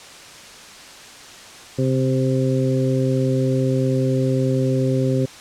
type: harmonic tone with a mistuned harmonic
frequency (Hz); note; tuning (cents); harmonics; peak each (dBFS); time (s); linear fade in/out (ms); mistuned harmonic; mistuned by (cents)
130.81; C3; 0; 1 / 2 / 3 / 4; -19 / -22 / -24 / -25; 1.78-5.26; 10; 1; +20
effects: white hiss -40 dBFS RMS until 5.4 s + low-pass 7000 Hz 12 dB/octave